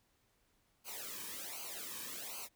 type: noise with flanger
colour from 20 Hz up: white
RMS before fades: -45 dBFS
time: 0.84-2.49 s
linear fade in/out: 50 ms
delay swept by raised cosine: 0.55 to 1.47 ms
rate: 1.3 Hz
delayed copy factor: -0.85
effects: pink hiss -75 dBFS RMS until 2.55 s